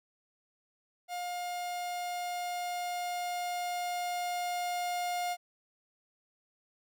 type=tone with level ramp; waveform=45% pulse; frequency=710 Hz; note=F5; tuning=28 cents sharp; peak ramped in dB=-35 to -31 dBFS; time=1.08-5.37 s; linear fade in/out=50 ms; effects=none